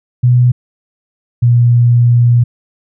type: tone pair in turn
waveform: sine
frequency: 123.47 / 120.09 Hz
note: B2 / B2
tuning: 0 / -48 cents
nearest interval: unison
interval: 48 cents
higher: first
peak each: -5 dBFS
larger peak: neither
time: 0.23-0.52 / 1.42-2.44 s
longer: second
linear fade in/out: 10 ms
effects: none